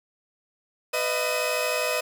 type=tone cluster; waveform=sawtooth; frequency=498.4 / 615 / 668 / 2539 Hz; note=B4 / D#5 / E5 / D#7; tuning=+16 / -20 / +23 / +34 cents; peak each=-25 / -24 / -31 / -26 dBFS; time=0.93-2.01 s; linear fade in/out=10 ms; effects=none